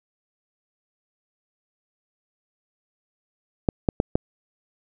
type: clicks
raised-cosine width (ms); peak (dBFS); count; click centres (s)
2; -5; 4; 3.688 / 3.888 / 4.001 / 4.155
effects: none